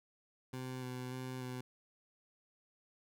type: tone with vibrato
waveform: 20% pulse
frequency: 127.5 Hz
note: C3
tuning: 44 cents flat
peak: -36 dBFS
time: 0.53-1.61 s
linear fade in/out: 5 ms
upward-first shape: square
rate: 1.7 Hz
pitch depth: 15 cents each way
effects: none